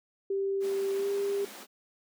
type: tone with pitch glide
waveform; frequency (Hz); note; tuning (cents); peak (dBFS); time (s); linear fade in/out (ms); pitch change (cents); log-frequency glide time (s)
sine; 392 to 399.8; G4 to G4; 0 to +34; -27; 0.3-1.45; 5; +34; 0.95-1.08
type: high-pass noise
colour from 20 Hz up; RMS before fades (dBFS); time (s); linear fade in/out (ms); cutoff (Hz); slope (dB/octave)
pink; -46; 0.6-1.67; 50; 200; 96
effects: none